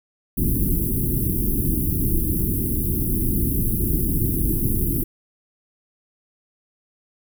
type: band-stop noise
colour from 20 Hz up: pink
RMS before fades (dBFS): -21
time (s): 0.37-5.04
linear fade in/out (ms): 10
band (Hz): 360 to 11000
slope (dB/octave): 48
effects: none